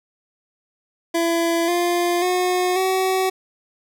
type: tone with pitch steps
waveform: 25% pulse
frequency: 335.8 / 349.1 / 362.8 / 377.1 Hz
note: E4 / F4 / F#4 / F#4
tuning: +32 / -1 / -34 / +33 cents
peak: -14 dBFS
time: 1.14-3.3 s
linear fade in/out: 10 ms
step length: 540 ms
effects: none